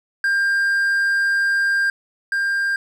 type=tone pair in turn; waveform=triangle; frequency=1597 / 1597 Hz; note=G6 / G6; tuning=+32 / +32 cents; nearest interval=unison; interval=0 cents; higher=neither; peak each=-14 / -16 dBFS; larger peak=first; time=0.24-1.9 / 2.32-2.76 s; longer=first; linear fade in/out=2 ms; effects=none